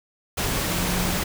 sine tone in noise, 180.1 Hz, F#3, 46 cents flat, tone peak -27 dBFS, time 0.67-1.2 s, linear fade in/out 10 ms, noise pink, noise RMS -25 dBFS, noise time 0.37-1.24 s, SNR -5 dB, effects none

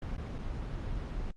brown noise with dropouts, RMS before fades -36 dBFS, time 0.02-1.31 s, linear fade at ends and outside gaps 2 ms, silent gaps 0.166-0.18 / 0.383-0.387 s, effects low-pass 5000 Hz 12 dB/octave + Opus 24 kbps

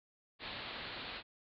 white low-pass noise, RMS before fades -45 dBFS, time 0.39-1.23 s, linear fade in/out 50 ms, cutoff 4400 Hz, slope 96 dB/octave, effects none

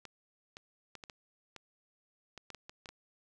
clicks, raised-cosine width 0.2 ms, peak -29 dBFS, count 12, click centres 0.053 / 0.569 / 0.953 / 1.038 / 1.098 / 1.563 / 2.377 / 2.503 / 2.547 / 2.695 / 2.858 / 2.89 s, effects none

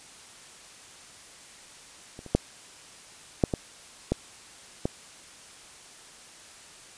clicks, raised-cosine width 2 ms, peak -28 / -28 / -6 / -6 / -13 / -10 / -12 dBFS, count 7, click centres 2.191 / 2.263 / 2.35 / 3.438 / 3.538 / 4.12 / 4.855 s, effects white hiss -49 dBFS RMS until 6.97 s + resampled to 22050 Hz

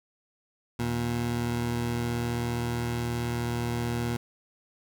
20% pulse tone pair together, 79.4 / 118.97 Hz, D#2 / A#2, +36 / +36 cents, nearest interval perfect fifth, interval 700 cents, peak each -32 / -23 dBFS, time 0.79-4.17 s, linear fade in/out 5 ms, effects none

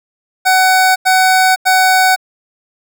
25% pulse tone bursts, 750 Hz, F#5, 23 cents sharp, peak -4 dBFS, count 3, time 0.45-2.162 s, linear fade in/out 20 ms, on 510 ms, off 91 ms, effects none

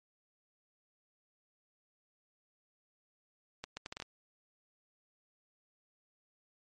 accelerating click train, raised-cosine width 0.2 ms, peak -23 dBFS, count 7, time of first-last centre 3.64-4.022 s, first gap 130 ms, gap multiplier 0.7, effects MP3 48 kbps

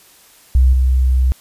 sine tone with level steps, 64.2 Hz, C2, 32 cents flat, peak -7 / -10 dBFS, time 0.55-1.32 s, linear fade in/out 0 ms, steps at 0.73 s, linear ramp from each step 2 ms, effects white hiss -47 dBFS RMS until 1.4 s + resampled to 32000 Hz

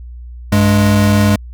square tone pair together, 98.08 / 207.7 Hz, G2 / G#3, +1 / 0 cents, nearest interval octave + minor second, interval 1299 cents, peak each -12 dBFS, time 0.52-1.36 s, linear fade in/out 5 ms, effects added 60 Hz sine -28 dBFS peak until 1.53 s

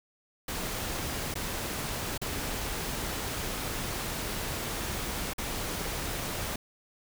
pink noise with dropouts, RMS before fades -34 dBFS, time 0.48-6.56 s, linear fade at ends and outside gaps 5 ms, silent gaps 1.341-1.354 / 2.178-2.215 / 5.335-5.381 s, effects none

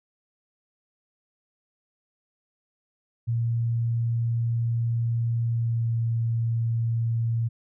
sine tone with pitch glide, 116.54 to 115.27 Hz, A#2 to A#2, 0 to -19 cents, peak -22 dBFS, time 3.27-7.49 s, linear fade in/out 20 ms, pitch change -19 cents, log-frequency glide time 5.44-5.95 s, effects none

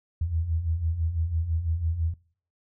sine beating tone pair, 77.78 / 83.78 Hz, D#2 / E2, 0 / +29 cents, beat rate 6 Hz, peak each -31 / -25 dBFS, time 0.21-2.14 s, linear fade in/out 5 ms, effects noise-tail reverb RT60 0.5 s tail -22 dB re dry

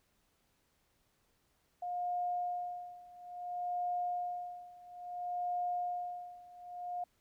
sine tone with tremolo, 712 Hz, F5, 33 cents sharp, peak -32 dBFS, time 1.82-7.04 s, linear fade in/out 5 ms, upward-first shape sine, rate 0.59 Hz, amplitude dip 90%, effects pink hiss -75 dBFS RMS until 7.2 s

